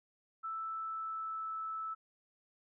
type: tone with pitch glide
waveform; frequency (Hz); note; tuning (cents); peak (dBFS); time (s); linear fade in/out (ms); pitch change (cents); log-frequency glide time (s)
sine; 1320 to 1310.9; E6 to E6; +2 to -10; -37; 0.43-1.95; 20; -12; 0.59-1.56
effects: none